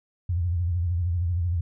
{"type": "tone with vibrato", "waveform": "sine", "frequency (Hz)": 87, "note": "F2", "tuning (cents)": -6, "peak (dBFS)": -22, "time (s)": [0.29, 1.61], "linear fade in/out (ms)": 5, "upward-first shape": "sine", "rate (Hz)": 13, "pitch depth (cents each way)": 99, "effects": []}